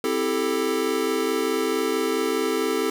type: chord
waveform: square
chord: A minor seventh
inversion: first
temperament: equal with one note detuned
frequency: 261.6 / 329.6 / 395.4 / 440 Hz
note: C4 / E4 / G4 / A4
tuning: 0 / 0 / +15 / 0 cents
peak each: -30 / -29 / -28 / -26 dBFS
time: 0.04-2.9 s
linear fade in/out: 2 ms
effects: none

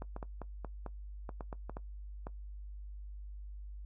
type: clicks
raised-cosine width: 1 ms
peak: -28 dBFS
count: 12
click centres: 0.021 / 0.164 / 0.228 / 0.417 / 0.647 / 0.863 / 1.292 / 1.408 / 1.528 / 1.696 / 1.769 / 2.269 s
effects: noise-tail reverb RT60 0.1 s tail -18 dB re dry + added 50 Hz sine -43 dBFS peak until 3.85 s

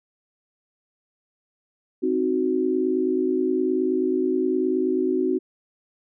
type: chord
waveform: sine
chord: C diminished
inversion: none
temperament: equal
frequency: 261.6 / 311.1 / 370 Hz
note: C4 / Eb4 / Gb4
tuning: 0 / 0 / 0 cents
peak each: -25 / -26 / -22 dBFS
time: 2.02-5.39 s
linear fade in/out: 20 ms
effects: none

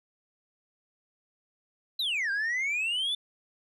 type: exponential two-way sweep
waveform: sine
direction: down then up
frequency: 4114 to 1568 to 3560 Hz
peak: -24 dBFS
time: 1.99-3.15 s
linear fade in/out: 5 ms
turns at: 2.31 s
effects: tanh soft clip ceiling -26 dBFS

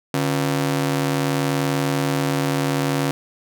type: ring-modulated tone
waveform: sawtooth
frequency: 209.8 Hz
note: G#3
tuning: 18 cents sharp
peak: -12 dBFS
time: 0.14-3.11 s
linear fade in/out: 0 ms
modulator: 64.6 Hz
effects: none

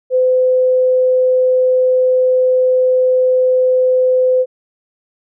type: tone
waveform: sine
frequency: 510 Hz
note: C5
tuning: 44 cents flat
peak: -9 dBFS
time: 0.1-4.46 s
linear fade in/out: 50 ms
effects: none

